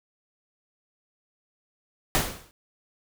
pink noise with exponential decay, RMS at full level -20 dBFS, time 2.15-2.51 s, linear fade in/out 0 ms, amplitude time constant 78 ms, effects none

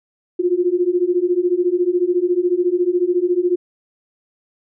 sine beating tone pair, 348.1 / 362.1 Hz, F4 / F#4, -6 / -37 cents, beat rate 14 Hz, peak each -18 / -17 dBFS, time 0.39-3.56 s, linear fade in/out 10 ms, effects none

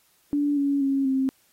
sine tone with pitch steps, 289.5 / 281.3 / 273.3 / 265.5 Hz, D4 / C#4 / C#4 / C4, -25 / +26 / -24 / +25 cents, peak -20 dBFS, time 0.33-1.29 s, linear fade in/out 0 ms, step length 240 ms, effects white hiss -63 dBFS RMS until 1.52 s + AAC 48 kbps

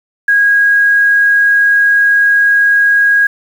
sine tone with quantisation, 1642 Hz, G#6, 20 cents flat, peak -6 dBFS, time 0.28-3.27 s, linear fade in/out 5 ms, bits 6, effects none

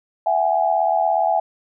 sine tone cluster, 665 / 753 / 830 Hz, E5 / F#5 / G#5, +15 / +30 / -1 cents, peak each -20 dBFS, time 0.26-1.4 s, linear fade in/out 5 ms, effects none

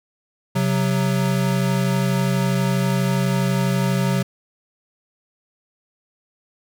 square tone pair together, 132.75 / 185 Hz, C3 / F#3, +25 / 0 cents, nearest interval tritone, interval 575 cents, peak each -21 dBFS, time 0.55-4.23 s, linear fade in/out 10 ms, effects none

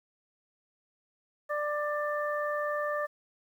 harmonic tone, 592 Hz, D5, 14 cents sharp, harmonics 1 / 2 / 3, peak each -31 / -34 / -36 dBFS, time 1.49-3.07 s, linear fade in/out 20 ms, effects 10-bit

